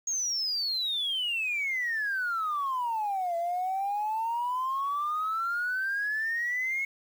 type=exponential two-way sweep; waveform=sine; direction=down then up; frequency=6645 to 673 to 2191 Hz; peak=-26 dBFS; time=0.07-6.85 s; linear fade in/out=5 ms; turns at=3.36 s; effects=tanh soft clip ceiling -24 dBFS + 9-bit